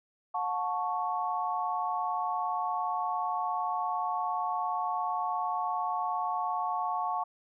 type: chord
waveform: sine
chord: F# minor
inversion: none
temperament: equal with one note detuned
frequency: 722.7 / 880 / 1108.7 Hz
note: F#5 / A5 / C#6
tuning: -41 / 0 / 0 cents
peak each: -33 dBFS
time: 0.34-7.24 s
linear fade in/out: 10 ms
effects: none